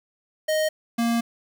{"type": "tone pair in turn", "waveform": "square", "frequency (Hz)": [622.3, 233.1], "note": ["D#5", "A#3"], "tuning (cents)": [0, 0], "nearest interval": "octave + perfect fourth", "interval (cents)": 1700, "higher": "first", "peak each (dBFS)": -21, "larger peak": "neither", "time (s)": [[0.48, 0.69], [0.98, 1.21]], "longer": "second", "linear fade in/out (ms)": 10, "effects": ["8-bit"]}